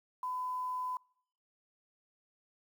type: tone with quantisation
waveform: sine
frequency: 1007 Hz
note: B5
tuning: 33 cents sharp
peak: -34 dBFS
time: 0.23-0.97 s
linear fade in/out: 2 ms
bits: 10
effects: noise-tail reverb RT60 0.6 s tail -26 dB re dry